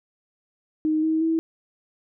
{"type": "tone with pitch steps", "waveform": "sine", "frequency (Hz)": [311.1, 317.8, 324.7], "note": ["D#4", "D#4", "E4"], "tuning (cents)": [0, 37, -26], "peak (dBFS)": -19, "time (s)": [0.85, 1.39], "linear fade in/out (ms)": 0, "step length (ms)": 180, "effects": []}